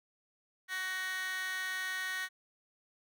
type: tone with high-pass filter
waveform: 15% pulse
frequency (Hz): 373.8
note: F#4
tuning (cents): +18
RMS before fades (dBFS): -37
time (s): 0.68-2.29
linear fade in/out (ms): 50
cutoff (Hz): 1900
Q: 4.5
effects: none